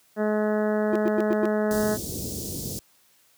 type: harmonic tone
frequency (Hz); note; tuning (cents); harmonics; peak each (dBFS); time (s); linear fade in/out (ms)
212.5; G#3; +40; 1 / 2 / 3 / 4 / 5 / 6 / 7 / 8 / 9; -25 / -26 / -27 / -37 / -41 / -40 / -39 / -39 / -46; 0.16-1.98; 50
type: tone bursts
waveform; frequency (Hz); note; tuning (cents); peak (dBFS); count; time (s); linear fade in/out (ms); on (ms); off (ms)
triangle; 349.2; F4; 0; -19; 5; 0.93-1.455; 0; 25; 100
type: band-stop noise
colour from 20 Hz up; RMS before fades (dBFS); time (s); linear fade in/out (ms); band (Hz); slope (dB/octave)
pink; -31; 1.71-2.79; 0; 460 to 4900; 24
effects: white hiss -61 dBFS RMS until 3.37 s + high-pass 80 Hz 12 dB/octave